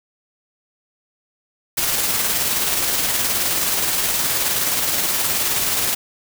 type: noise with tremolo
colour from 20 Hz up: white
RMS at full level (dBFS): -19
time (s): 1.77-5.95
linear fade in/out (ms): 10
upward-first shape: square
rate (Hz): 19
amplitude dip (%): 25
effects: none